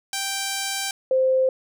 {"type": "tone pair in turn", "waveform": ["5% pulse", "sine"], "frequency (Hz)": [784, 521.4], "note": ["G5", "C5"], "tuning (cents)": [0, -6], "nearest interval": "perfect fifth", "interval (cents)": 706, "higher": "first", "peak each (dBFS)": [-13, -16], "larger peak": "first", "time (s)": [[0.13, 0.91], [1.11, 1.49]], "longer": "first", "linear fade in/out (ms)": 2, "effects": []}